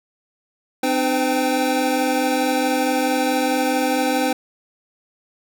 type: tone cluster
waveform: square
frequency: 257.8 / 302.4 / 510 / 786 Hz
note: C4 / D#4 / C5 / G5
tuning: -26 / -49 / -44 / +4 cents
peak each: -24 dBFS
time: 0.83-4.33 s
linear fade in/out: 5 ms
effects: none